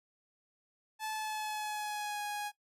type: tone with pitch glide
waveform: sawtooth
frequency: 868 to 829.3 Hz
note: A5 to G#5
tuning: -24 to -3 cents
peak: -32 dBFS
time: 0.99-2.52 s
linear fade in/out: 50 ms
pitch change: -79 cents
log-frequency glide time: 1.12-2.22 s
effects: noise-tail reverb RT60 0.1 s tail -17 dB re dry + resampled to 32000 Hz